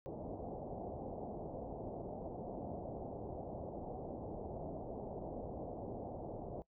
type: low-pass noise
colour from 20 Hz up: white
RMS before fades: -45 dBFS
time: 0.06-6.62 s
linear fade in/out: 0 ms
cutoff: 760 Hz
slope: 48 dB/octave
effects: noise-tail reverb RT60 0.1 s tail -21 dB re dry